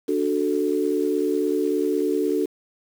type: chord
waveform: sine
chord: D major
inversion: none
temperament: equal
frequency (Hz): 293.7 / 370 / 440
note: D4 / F#4 / A4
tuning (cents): 0 / 0 / 0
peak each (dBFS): -24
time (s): 0.08-2.46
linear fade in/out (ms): 10
effects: 7-bit